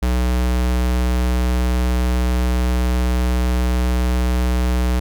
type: tone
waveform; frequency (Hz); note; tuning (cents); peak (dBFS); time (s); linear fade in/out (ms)
square; 61.74; B1; 0; -16; 0.02-5; 10
effects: none